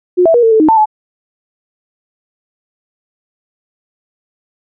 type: tone with pitch steps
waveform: sine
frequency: 359.9 / 657 / 478.6 / 451.2 / 439.6 / 311.3 / 891 / 858 Hz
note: F#4 / E5 / A#4 / A4 / A4 / D#4 / A5 / A5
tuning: -48 / -6 / +46 / +44 / -2 / +1 / +22 / -44 cents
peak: -5 dBFS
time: 0.17-0.858 s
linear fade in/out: 20 ms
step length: 86 ms
effects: none